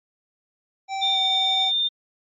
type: tone with pitch glide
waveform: square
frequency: 776 to 762.7 Hz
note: G5 to G5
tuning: -18 to -48 cents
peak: -26 dBFS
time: 0.88-1.72 s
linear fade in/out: 50 ms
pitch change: -30 cents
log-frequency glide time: 1.13-1.18 s
type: tone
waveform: sine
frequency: 3611 Hz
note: A7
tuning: 44 cents sharp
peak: -19 dBFS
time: 1.01-1.89 s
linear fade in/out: 20 ms
effects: MP3 32 kbps